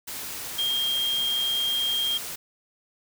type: tone in noise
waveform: sine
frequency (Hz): 3216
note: G7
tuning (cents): +44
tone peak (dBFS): -23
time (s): 0.58-2.18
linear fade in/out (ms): 10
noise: white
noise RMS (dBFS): -35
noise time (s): 0.07-2.36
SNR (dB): +9
effects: none